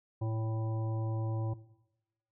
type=harmonic tone with a mistuned harmonic; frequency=111.3 Hz; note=A2; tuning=20 cents sharp; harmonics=1 / 3 / 5 / 7 / 9; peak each=-31 / -41 / -45 / -48 / -50 dBFS; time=0.21-1.54 s; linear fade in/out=10 ms; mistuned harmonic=9; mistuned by=-29 cents; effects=noise-tail reverb RT60 0.9 s tail -17 dB re dry